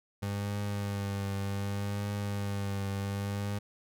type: tone with vibrato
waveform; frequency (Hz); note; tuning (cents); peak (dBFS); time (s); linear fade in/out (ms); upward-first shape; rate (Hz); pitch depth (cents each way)
30% pulse; 100.4; G2; +42; -29; 0.22-3.59; 10; triangle; 0.66; 34
effects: none